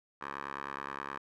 10% pulse tone with band-pass filter, 69.6 Hz, C#2, 8 cents sharp, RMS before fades -41 dBFS, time 0.21-1.18 s, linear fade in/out 5 ms, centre 1300 Hz, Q 2.7, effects none

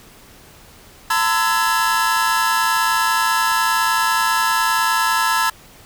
45% pulse tone cluster, 907 / 1017 / 1321 / 1682 Hz, A#5 / C6 / E6 / G#6, -48 / -50 / +3 / +22 cents, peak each -21 dBFS, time 1.1-5.5 s, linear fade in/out 5 ms, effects pink hiss -45 dBFS RMS until 5.85 s

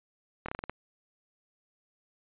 slowing click train, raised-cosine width 0.5 ms, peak -20 dBFS, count 7, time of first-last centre 0.46-0.696 s, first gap 25 ms, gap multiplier 1.18, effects resampled to 8000 Hz

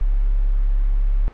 sine tone, 34.57 Hz, C#1, 4 cents flat, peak -14 dBFS, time 0.01-1.28 s, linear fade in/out 0 ms, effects pink hiss -45 dBFS RMS until 1.33 s + low-pass 2000 Hz 12 dB/octave

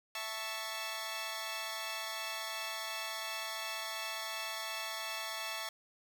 10% pulse chord, A major, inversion second, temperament equal, 659.3 / 880 / 1108.7 Hz, E5 / A5 / C#6, 0 / 0 / 0 cents, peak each -34 dBFS, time 0.15-5.69 s, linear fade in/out 2 ms, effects none

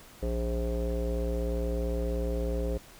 square tone with low-pass filter, 58.5 Hz, A#1, 7 cents sharp, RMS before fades -30 dBFS, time 0.22-2.78 s, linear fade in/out 10 ms, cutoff 490 Hz, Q 6.9, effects pink hiss -52 dBFS RMS until 2.99 s

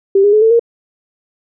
sine tone with pitch steps, 392 / 409.4 / 427.5 / 446.4 / 466.2 Hz, G4 / G#4 / A4 / A4 / A#4, 0 / -25 / -50 / +25 / 0 cents, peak -6 dBFS, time 0.15-0.595 s, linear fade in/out 5 ms, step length 89 ms, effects none

